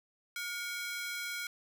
sawtooth ring-modulated tone, 1837 Hz, A#6, 26 cents flat, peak -30 dBFS, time 0.36-1.47 s, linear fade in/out 2 ms, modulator 407 Hz, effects none

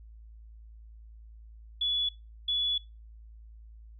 sine tone bursts at uneven times, 3416 Hz, G#7, 48 cents sharp, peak -26 dBFS, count 2, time 1.81-2.09 / 2.48-2.78 s, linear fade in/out 5 ms, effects noise-tail reverb RT60 0.3 s tail -26 dB re dry + added 55 Hz sine -47 dBFS peak until 3.99 s

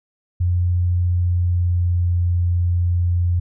sine tone with pitch glide, 88.6 to 87.68 Hz, F2 to F2, +25 to +7 cents, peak -15 dBFS, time 0.4-3.4 s, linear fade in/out 10 ms, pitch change -18 cents, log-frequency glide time 1.05-2.15 s, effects none

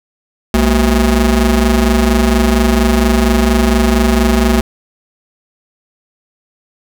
30% pulse ring-modulated tone, 146.5 Hz, D3, 4 cents flat, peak -3 dBFS, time 0.54-4.61 s, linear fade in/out 2 ms, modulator 85.4 Hz, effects none

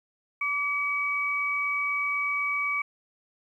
sine tone pair together, 1155.2 / 2272 Hz, D6 / C#7, -29 / +42 cents, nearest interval octave, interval 1171 cents, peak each -31 / -26 dBFS, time 0.41-2.82 s, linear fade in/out 5 ms, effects 10-bit

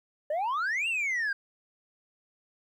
sine exponential two-way sweep, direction up then down, 577 to 2820 to 1567 Hz, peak -24 dBFS, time 0.3-1.33 s, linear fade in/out 5 ms, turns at 0.88 s, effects tanh soft clip ceiling -26 dBFS + 11-bit

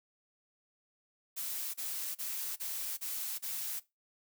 blue noise bursts, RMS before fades -38 dBFS, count 6, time 1.36-3.8 s, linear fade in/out 20 ms, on 380 ms, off 32 ms, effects noise-tail reverb RT60 0.2 s tail -18 dB re dry

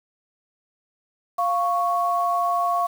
sine tone pair together, 698.4 / 1108.7 Hz, F5 / C#6, 0 / 0 cents, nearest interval minor sixth, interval 800 cents, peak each -22 dBFS, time 1.38-2.87 s, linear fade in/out 10 ms, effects 7-bit

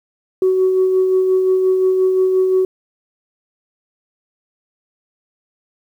sine tone with tremolo, 374.4 Hz, F#4, 20 cents sharp, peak -9 dBFS, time 0.42-2.65 s, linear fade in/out 2 ms, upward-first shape sine, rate 5.7 Hz, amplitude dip 35%, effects tanh soft clip ceiling -7 dBFS + 8-bit

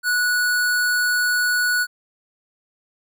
square tone, 1470 Hz, F#6, 12 cents flat, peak -18 dBFS, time 0.03-1.87 s, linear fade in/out 50 ms, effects none

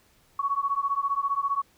sine beating tone pair, 1110 / 1125 Hz, C#6 / C#6, +2 / +25 cents, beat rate 15 Hz, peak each -27 dBFS, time 0.39-1.62 s, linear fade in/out 5 ms, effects pink hiss -62 dBFS RMS until 1.77 s

